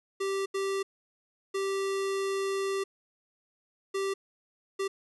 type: tone bursts at uneven times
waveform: square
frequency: 390.6 Hz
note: G4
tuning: 6 cents flat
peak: -29 dBFS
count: 5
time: 0.2-0.46 / 0.54-0.83 / 1.54-2.84 / 3.94-4.14 / 4.79-4.88 s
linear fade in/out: 10 ms
effects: resampled to 24000 Hz + 11-bit